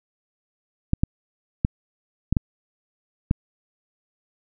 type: clicks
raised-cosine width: 5 ms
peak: -6 dBFS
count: 6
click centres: 0.934 / 1.035 / 1.649 / 2.326 / 2.368 / 3.311 s
effects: none